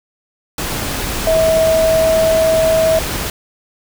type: tone in noise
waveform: sine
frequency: 645 Hz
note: E5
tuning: 38 cents flat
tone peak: -10 dBFS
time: 1.27-2.99 s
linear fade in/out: 2 ms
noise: pink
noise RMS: -21 dBFS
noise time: 0.58-3.3 s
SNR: +8 dB
effects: none